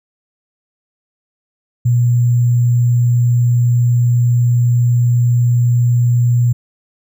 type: tone with sample-and-hold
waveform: sine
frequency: 121 Hz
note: B2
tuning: 35 cents flat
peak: -9 dBFS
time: 1.85-6.53 s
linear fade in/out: 10 ms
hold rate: 7350 Hz
effects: none